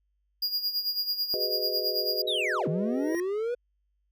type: tone with tremolo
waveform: square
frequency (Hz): 4847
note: D#8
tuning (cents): -46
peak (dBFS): -25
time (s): 0.42-2.22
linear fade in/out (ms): 5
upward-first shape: sine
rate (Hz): 9.1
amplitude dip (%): 70
type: chord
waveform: sine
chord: G# minor seventh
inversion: third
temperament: just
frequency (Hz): 373.8 / 415.3 / 498.4 / 623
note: F#4 / G#4 / B4 / D#5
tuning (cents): +18 / 0 / +16 / +2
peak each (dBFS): -35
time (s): 1.34-3.15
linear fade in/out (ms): 0
type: linear two-way sweep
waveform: triangle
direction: down then up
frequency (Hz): 3951 to 146.83 to 496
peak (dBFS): -25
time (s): 2.27-3.55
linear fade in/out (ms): 10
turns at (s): 2.68
type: tone with exponential growth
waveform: square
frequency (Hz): 1882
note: A#6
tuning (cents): +16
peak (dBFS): -33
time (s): 2.79-3.2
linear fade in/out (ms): 1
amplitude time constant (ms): 89
effects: added 50 Hz sine -70 dBFS peak until 4.11 s